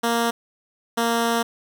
10% pulse tone pair in turn, 233.1 / 232.1 Hz, A#3 / A#3, 0 / -7 cents, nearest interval unison, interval 7 cents, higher first, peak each -11 dBFS, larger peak neither, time 0.03-0.31 / 0.97-1.43 s, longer second, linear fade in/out 10 ms, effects none

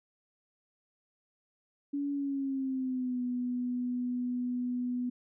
sine tone with pitch glide, 283.9 to 247.1 Hz, C#4 to B3, +41 to +1 cents, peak -30 dBFS, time 1.93-5.1 s, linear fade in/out 10 ms, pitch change -240 cents, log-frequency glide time 2.12-3.22 s, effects none

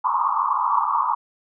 pink band-pass noise, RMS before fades -21 dBFS, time 0.04-1.15 s, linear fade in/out 10 ms, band 880 to 1200 Hz, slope 96 dB/octave, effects none

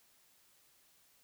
silence, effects white hiss -68 dBFS RMS until 1.23 s

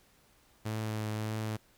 sawtooth tone with vibrato, 108.5 Hz, A2, 24 cents flat, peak -29 dBFS, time 0.65-1.57 s, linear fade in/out 10 ms, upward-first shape triangle, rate 1.7 Hz, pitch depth 19 cents each way, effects pink hiss -65 dBFS RMS until 1.77 s

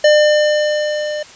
square tone with level ramp, 600 Hz, D5, 37 cents sharp, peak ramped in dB -7 to -21 dBFS, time 0.04-1.23 s, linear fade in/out 5 ms, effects white hiss -39 dBFS RMS until 1.35 s + resampled to 16000 Hz

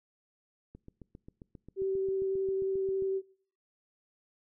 click train, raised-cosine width 3 ms, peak -35 dBFS, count 18, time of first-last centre 0.75-3.023 s, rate 7.48 Hz
sine tone with vibrato, 385 Hz, G4, 31 cents flat, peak -28 dBFS, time 1.76-3.22 s, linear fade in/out 50 ms, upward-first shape triangle, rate 11 Hz, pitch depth 10 cents each way
effects noise-tail reverb RT60 0.6 s tail -24 dB re dry

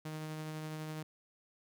sawtooth tone with tremolo, 155.56 Hz, D#3, in tune, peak -35 dBFS, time 0.05-1.03 s, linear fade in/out 5 ms, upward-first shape triangle, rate 12 Hz, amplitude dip 25%, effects none

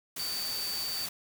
sine tone in noise, 4583 Hz, D8, 43 cents flat, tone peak -33 dBFS, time 0.19-1.06 s, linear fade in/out 5 ms, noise white, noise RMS -38 dBFS, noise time 0.16-1.09 s, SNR +2 dB, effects none

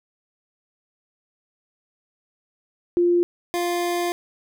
sine / 25% pulse tone pair in turn, 349.2 / 349.2 Hz, F4 / F4, 0 / 0 cents, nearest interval unison, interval 0 cents, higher neither, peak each -15 / -18 dBFS, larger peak first, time 2.97-3.23 / 3.54-4.12 s, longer second, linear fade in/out 0 ms, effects none

